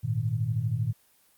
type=chord; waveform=sine; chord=Ab suspended second; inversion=none; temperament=equal; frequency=103.83 / 116.54 / 155.56 Hz; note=Ab2 / Bb2 / Eb3; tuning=0 / 0 / 0 cents; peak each=-31 / -27 / -33 dBFS; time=0.03-0.93 s; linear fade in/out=20 ms; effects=white hiss -63 dBFS RMS until 1.37 s + Opus 24 kbps